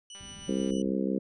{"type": "tone with tremolo", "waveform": "25% pulse", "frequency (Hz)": 2960, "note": "F#7", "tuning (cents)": 0, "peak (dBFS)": -39, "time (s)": [0.1, 0.82], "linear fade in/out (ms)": 2, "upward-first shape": "triangle", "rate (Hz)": 6.3, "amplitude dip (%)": 40}
{"type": "click train", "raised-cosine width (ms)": 0.3, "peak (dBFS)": -37, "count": 111, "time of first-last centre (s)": [0.15, 0.706], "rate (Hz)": 198}
{"type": "low-pass noise", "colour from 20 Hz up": "white", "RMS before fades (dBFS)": -49, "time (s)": [0.2, 0.93], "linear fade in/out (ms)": 10, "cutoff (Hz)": 210, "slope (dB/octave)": 24}
{"type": "harmonic tone", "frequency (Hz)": 65.9, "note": "C2", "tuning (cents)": 13, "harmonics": [3, 4, 5, 6, 7, 8], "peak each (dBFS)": [-30, -32, -34, -36, -37, -38], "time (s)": [0.48, 1.19], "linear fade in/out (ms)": 10}
{"effects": ["resampled to 24000 Hz"]}